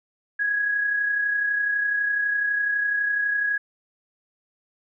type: tone pair together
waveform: sine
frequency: 1661.2 / 1693.2 Hz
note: G#6 / G#6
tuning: 0 / +33 cents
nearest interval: unison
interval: 33 cents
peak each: -21 / -33 dBFS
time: 0.39-3.58 s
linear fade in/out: 10 ms
effects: none